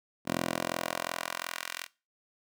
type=tone with high-pass filter sweep; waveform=10% pulse; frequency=42.78 Hz; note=F1; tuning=35 cents flat; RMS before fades=-35 dBFS; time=0.25-1.88 s; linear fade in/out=50 ms; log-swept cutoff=260 to 2000 Hz; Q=0.92; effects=noise-tail reverb RT60 0.3 s tail -20 dB re dry